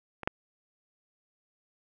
clicks, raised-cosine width 0.5 ms, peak -23 / -11 dBFS, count 2, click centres 0.233 / 0.275 s, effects none

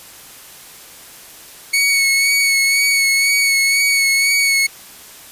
sawtooth tone with vibrato, 2217 Hz, C#7, in tune, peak -9 dBFS, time 1.73-4.67 s, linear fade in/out 10 ms, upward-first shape sine, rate 2 Hz, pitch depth 25 cents each way, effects white hiss -39 dBFS RMS until 5.31 s + resampled to 32000 Hz

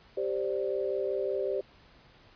sine chord, G suspended fourth, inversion none, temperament just, 392 / 522.7 / 588 Hz, G4 / C5 / D5, 0 / -2 / +2 cents, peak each -31 / -33 / -34 dBFS, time 0.17-1.61 s, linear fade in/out 5 ms, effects pink hiss -58 dBFS RMS until 2.35 s + resampled to 11025 Hz

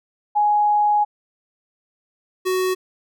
sine / square tone pair in turn, 834 / 371.5 Hz, G#5 / F#4, +7 / +7 cents, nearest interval octave + major second, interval 1400 cents, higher first, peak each -14 / -19 dBFS, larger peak first, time 0.35-1.05 / 2.45-2.75 s, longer first, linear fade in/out 20 ms, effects none

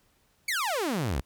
sawtooth exponential sweep, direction down, 2323 to 54.5 Hz, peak -23 dBFS, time 0.48-1.21 s, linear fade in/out 5 ms, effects pink hiss -67 dBFS RMS until 1.25 s

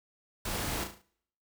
pink noise with echo, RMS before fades -35 dBFS, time 0.45-0.84 s, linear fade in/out 5 ms, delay 36 ms, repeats 5, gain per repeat -6 dB, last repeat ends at 1.02 s, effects noise-tail reverb RT60 0.7 s tail -24 dB re dry

